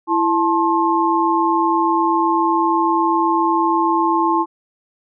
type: tone cluster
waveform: sine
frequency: 333.6 / 873 / 1065 Hz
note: E4 / A5 / C6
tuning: +21 / -14 / +30 cents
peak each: -18 dBFS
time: 0.07-4.46 s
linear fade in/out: 50 ms
effects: none